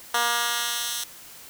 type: tone with high-pass filter sweep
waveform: 10% pulse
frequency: 237 Hz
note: A#3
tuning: 29 cents sharp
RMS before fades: -26 dBFS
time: 0.14-1.04 s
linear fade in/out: 5 ms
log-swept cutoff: 940 to 4400 Hz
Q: 0.71
effects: white hiss -45 dBFS RMS until 1.49 s